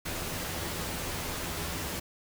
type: noise with comb filter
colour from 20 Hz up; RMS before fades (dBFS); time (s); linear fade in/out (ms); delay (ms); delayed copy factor
pink; -35; 0.05-2; 10; 12; +0.55
effects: none